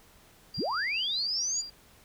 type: tone with tremolo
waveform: sine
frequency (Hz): 4762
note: D8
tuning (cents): +23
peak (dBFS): -34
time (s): 0.54-1.7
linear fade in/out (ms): 5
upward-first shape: sine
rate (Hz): 5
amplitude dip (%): 55
type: linear sweep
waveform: sine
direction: up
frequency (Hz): 39.23 to 7040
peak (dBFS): -28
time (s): 0.57-1.62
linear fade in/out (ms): 20
effects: pink hiss -58 dBFS RMS until 2.04 s